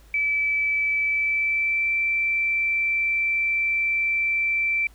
sine tone with pitch glide, 2307 to 2337 Hz, D7 to D7, -31 to -9 cents, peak -20 dBFS, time 0.14-4.87 s, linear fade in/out 2 ms, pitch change +22 cents, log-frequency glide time 1.03-1.91 s, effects added 53 Hz sine -49 dBFS peak until 4.94 s + pink hiss -57 dBFS RMS until 4.94 s

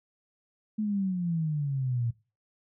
sine exponential sweep, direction down, 217.9 to 114.7 Hz, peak -26 dBFS, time 0.78-2.11 s, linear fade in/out 10 ms, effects noise-tail reverb RT60 0.3 s tail -19 dB re dry

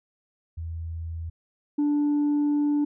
sine tone pair in turn, 82.4 / 292.8 Hz, E2 / D4, 0 / -5 cents, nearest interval octave + minor seventh, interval 2195 cents, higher second, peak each -30 / -18 dBFS, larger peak second, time 0.57-1.3 / 1.78-2.85 s, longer second, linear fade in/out 10 ms, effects tanh soft clip ceiling -19 dBFS

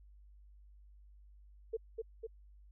sine tone with echo, 449.3 Hz, A4, 36 cents sharp, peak -33 dBFS, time 1.73-1.77 s, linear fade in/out 10 ms, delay 250 ms, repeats 2, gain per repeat -3 dB, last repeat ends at 2.27 s, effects added 50 Hz sine -56 dBFS peak until 2.71 s

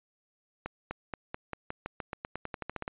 accelerating click train, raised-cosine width 0.5 ms, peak -20 dBFS, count 18, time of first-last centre 0.66-2.879 s, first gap 250 ms, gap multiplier 0.91, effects resampled to 8000 Hz

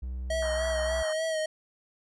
triangle tone, 63 Hz, B1, 35 cents sharp, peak -30 dBFS, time 0.02-1.03 s, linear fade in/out 10 ms
square tone with vibrato, 636 Hz, D#5, 38 cents sharp, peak -28 dBFS, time 0.3-1.46 s, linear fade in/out 5 ms, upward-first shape sine, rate 3.4 Hz, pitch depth 36 cents each way
white band-pass noise, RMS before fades -41 dBFS, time 0.42-1.13 s, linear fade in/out 2 ms, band 640 to 1800 Hz, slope 96 dB/octave
effects resampled to 24000 Hz

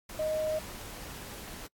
sine tone in noise, 622.3 Hz, D#5, in tune, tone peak -28 dBFS, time 0.19-0.59 s, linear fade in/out 5 ms, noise pink, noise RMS -44 dBFS, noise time 0.09-1.67 s, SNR +13 dB, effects noise-tail reverb RT60 0.1 s tail -25 dB re dry + AAC 64 kbps

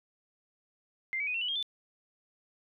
sine tone with pitch steps, 2093 / 2282 / 2489 / 2714 / 2960 / 3228 / 3520 Hz, C7 / C#7 / D#7 / E7 / F#7 / G#7 / A7, 0 / +50 / 0 / +50 / 0 / -50 / 0 cents, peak -30 dBFS, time 1.13-1.627 s, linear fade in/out 0 ms, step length 71 ms, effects none

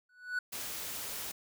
triangle tone with exponential growth, 1480 Hz, F#6, in tune, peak -26 dBFS, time 0.09-0.39 s, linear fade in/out 5 ms, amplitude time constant 64 ms
white noise, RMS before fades -40 dBFS, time 0.52-1.32 s, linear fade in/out 10 ms
effects none

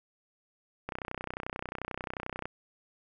click train, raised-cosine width 0.5 ms, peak -20 dBFS, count 50, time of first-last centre 0.89-2.455 s, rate 31.3 Hz, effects none

